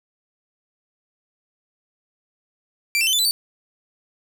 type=tone with pitch steps; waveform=sawtooth; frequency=2349 / 2683 / 3064 / 3499 / 3996 / 4564 Hz; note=D7 / E7 / G7 / A7 / B7 / C#8; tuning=0 / +30 / -40 / -10 / +20 / +50 cents; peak=-14 dBFS; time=2.95-3.31 s; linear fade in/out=0 ms; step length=60 ms; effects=none